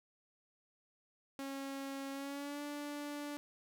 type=tone with pitch glide; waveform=sawtooth; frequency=273.5 to 291.4 Hz; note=C#4 to D4; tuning=-23 to -13 cents; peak=-37 dBFS; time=1.39-3.37 s; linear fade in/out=0 ms; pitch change=+110 cents; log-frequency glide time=2.12-2.62 s; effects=none